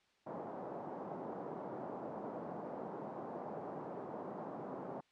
white band-pass noise, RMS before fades -45 dBFS, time 0.26-5.01 s, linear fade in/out 10 ms, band 150 to 850 Hz, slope 24 dB/octave, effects white hiss -73 dBFS RMS until 5.11 s + low-pass 4000 Hz 12 dB/octave

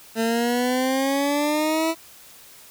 20% pulse exponential sweep, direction up, 222.9 to 329.6 Hz, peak -15 dBFS, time 0.15-1.95 s, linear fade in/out 50 ms, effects white hiss -47 dBFS RMS until 2.7 s

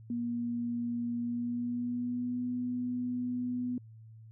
sine tone with pitch glide, 237.7 to 247.2 Hz, A#3 to B3, +34 to +2 cents, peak -31 dBFS, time 0.1-3.78 s, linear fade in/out 2 ms, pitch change +68 cents, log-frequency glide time 1.18-2.44 s, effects added 111 Hz sine -49 dBFS peak until 4.31 s

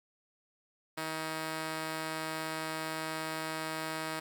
5% pulse tone pair together, 158.7 / 317.4 Hz, D#3 / D#4, +35 / +35 cents, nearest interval octave, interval 1200 cents, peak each -27 / -30 dBFS, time 0.97-4.2 s, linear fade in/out 10 ms, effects none

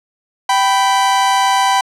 40% pulse tone pair together, 778 / 990.5 Hz, G5 / B5, -13 / +5 cents, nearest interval major third, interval 418 cents, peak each -13 dBFS, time 0.49-1.81 s, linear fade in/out 5 ms, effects low-pass 9000 Hz 12 dB/octave

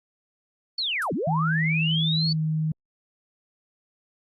sine linear two-way sweep, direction down then up, 4536 to 140 to 4536 Hz, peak -24 dBFS, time 0.78-2.33 s, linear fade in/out 5 ms, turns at 1.13 s
violet noise with exponential decay, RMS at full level -28 dBFS, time 1.02-1.09 s, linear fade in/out 0 ms, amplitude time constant 15 ms
sine tone with pitch glide, 159.5 to 156.67 Hz, D#3 to D#3, +43 to +12 cents, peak -22 dBFS, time 1.27-2.72 s, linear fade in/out 5 ms, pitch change -31 cents, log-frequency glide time 2.29-2.4 s
effects Opus 32 kbps

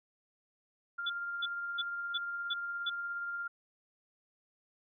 sine tone with tremolo, 1396.9 Hz, F6, in tune, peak -34 dBFS, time 0.98-3.48 s, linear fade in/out 10 ms, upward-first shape triangle, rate 17 Hz, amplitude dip 30%
sine tone bursts, 3455 Hz, A7, 32 cents flat, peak -31 dBFS, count 6, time 1.06-2.9 s, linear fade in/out 10 ms, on 40 ms, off 320 ms
effects none

